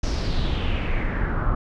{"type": "noise with low-pass filter sweep", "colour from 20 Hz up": "brown", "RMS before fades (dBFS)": -23, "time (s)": [0.03, 1.55], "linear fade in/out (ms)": 5, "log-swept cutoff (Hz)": [5900, 1200], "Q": 3.9, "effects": []}